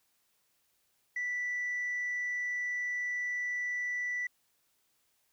sine tone, 1969 Hz, B6, 6 cents flat, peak -30 dBFS, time 1.16-4.27 s, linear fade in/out 5 ms, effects tanh soft clip ceiling -29 dBFS + white hiss -74 dBFS RMS until 5.32 s

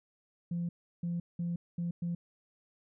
sine tone bursts at uneven times, 172 Hz, F3, 26 cents flat, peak -30 dBFS, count 5, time 0.51-0.69 / 1.03-1.2 / 1.39-1.56 / 1.78-1.91 / 2.02-2.15 s, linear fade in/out 5 ms, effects tanh soft clip ceiling -28 dBFS

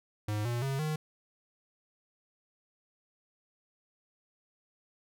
square tone with pitch steps, 105.4 / 119.68 / 135.9 / 154.31 Hz, G#2 / A#2 / C#3 / D#3, +26 / +46 / -34 / -14 cents, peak -31 dBFS, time 0.28-0.96 s, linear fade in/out 5 ms, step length 170 ms, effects none

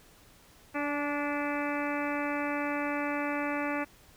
harmonic tone with a mistuned harmonic, 290.6 Hz, D4, 18 cents flat, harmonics 1 / 2 / 3 / 4 / 5 / 6 / 7 / 8 / 9, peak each -33 / -36 / -38 / -39 / -40 / -41 / -41 / -42 / -43 dBFS, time 0.74-3.85 s, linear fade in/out 20 ms, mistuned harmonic 3, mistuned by -18 cents, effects pink hiss -58 dBFS RMS until 4.16 s

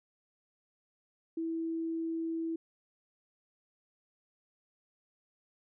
sine tone, 327.7 Hz, E4, 10 cents flat, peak -32 dBFS, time 1.37-2.56 s, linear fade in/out 5 ms, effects none

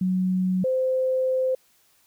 sine tone pair in turn, 185 / 518 Hz, F#3 / C5, 0 / -17 cents, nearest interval octave + tritone, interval 1783 cents, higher second, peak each -20 dBFS, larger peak neither, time 0.01-0.64 / 0.64-1.55 s, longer second, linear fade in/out 5 ms, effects white hiss -62 dBFS RMS until 2.06 s

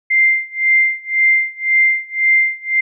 sine tone with tremolo, 2093 Hz, C7, in tune, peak -8 dBFS, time 0.1-2.81 s, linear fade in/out 10 ms, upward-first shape sine, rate 1.9 Hz, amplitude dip 95%, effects none

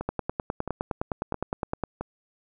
two click trains, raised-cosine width 1 ms, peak -17 / -13 dBFS, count 4 / 18, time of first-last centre 0.01-2.01 / 0.09-1.837 s, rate 1.5 / 9.73 Hz, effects none

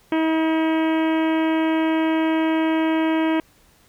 harmonic tone with a mistuned harmonic, 320 Hz, D#4, 49 cents sharp, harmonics 1 / 2 / 3 / 4 / 5 / 6 / 7 / 8 / 9 / 10, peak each -18 / -27 / -28 / -36 / -34 / -36 / -35 / -38 / -41 / -41 dBFS, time 0.12-3.4 s, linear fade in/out 2 ms, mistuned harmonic 4, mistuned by -16 cents, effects pink hiss -56 dBFS RMS until 3.88 s

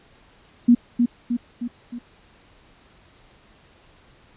sine tone with echo, 239.9 Hz, A#3, 50 cents sharp, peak -9 dBFS, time 0.68-0.75 s, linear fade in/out 10 ms, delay 310 ms, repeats 4, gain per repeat -5 dB, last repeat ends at 1.99 s, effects pink hiss -54 dBFS RMS until 4.36 s + resampled to 8000 Hz

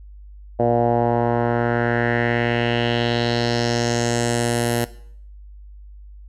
10% pulse tone with low-pass filter sweep, 118.6 Hz, A#2, 30 cents sharp, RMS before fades -20 dBFS, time 0.59-4.85 s, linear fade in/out 10 ms, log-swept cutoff 640 to 12000 Hz, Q 2.8, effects noise-tail reverb RT60 0.6 s tail -17 dB re dry + added 50 Hz sine -38 dBFS peak until 6.28 s

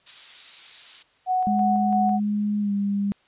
violet noise, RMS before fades -29 dBFS, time 0.06-1.03 s, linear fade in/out 10 ms
sine tone with tremolo, 740 Hz, F#5, in tune, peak -19 dBFS, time 1.26-2.2 s, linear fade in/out 50 ms, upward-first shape square, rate 3 Hz, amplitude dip 25%
sine tone with pitch glide, 207.7 to 201 Hz, G#3 to G3, 0 to +44 cents, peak -21 dBFS, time 1.47-3.12 s, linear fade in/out 0 ms, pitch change -56 cents, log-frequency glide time 2.6-2.72 s
effects white hiss -61 dBFS RMS until 3.27 s + resampled to 8000 Hz

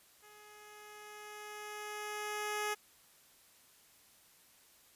10% pulse tone with level ramp, 420 Hz, G#4, 19 cents sharp, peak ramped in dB -49 to -25 dBFS, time 0.22-2.75 s, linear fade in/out 20 ms, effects white hiss -64 dBFS RMS until 4.95 s + resampled to 32000 Hz

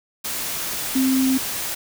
sine tone in noise, 262.7 Hz, C4, 7 cents sharp, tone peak -16 dBFS, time 0.95-1.38 s, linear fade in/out 10 ms, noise white, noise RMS -27 dBFS, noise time 0.24-1.75 s, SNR +8 dB, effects none

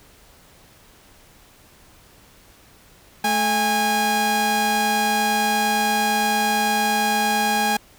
sawtooth tone pair together, 217.2 / 820 Hz, A3 / G#5, -22 / -22 cents, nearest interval octave + major seventh, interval 2300 cents, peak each -21 / -15 dBFS, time 3.24-7.77 s, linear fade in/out 5 ms, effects pink hiss -51 dBFS RMS until 7.98 s

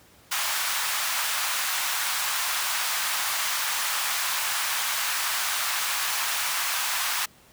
pink high-pass noise, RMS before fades -27 dBFS, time 0.31-7.26 s, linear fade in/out 10 ms, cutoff 940 Hz, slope 24 dB/octave, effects pink hiss -55 dBFS RMS until 7.52 s + high-pass 60 Hz 12 dB/octave

